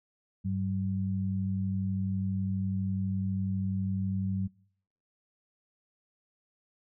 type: tone pair together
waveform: sine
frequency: 98.71 / 190.8 Hz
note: G2 / G3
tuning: +13 / -47 cents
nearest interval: major seventh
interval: 1140 cents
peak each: -31 / -31 dBFS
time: 0.44-4.48 s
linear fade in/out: 20 ms
effects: noise-tail reverb RT60 0.7 s tail -26 dB re dry